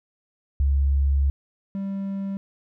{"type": "tone pair in turn", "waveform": ["sine", "triangle"], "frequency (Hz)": [69.3, 196.01], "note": ["C#2", "G3"], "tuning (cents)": [0, 0], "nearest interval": "octave + tritone", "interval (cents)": 1800, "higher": "second", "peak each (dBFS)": [-17, -24], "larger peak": "first", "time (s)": [[0.6, 1.3], [1.75, 2.37]], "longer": "first", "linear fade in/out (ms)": 0, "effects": []}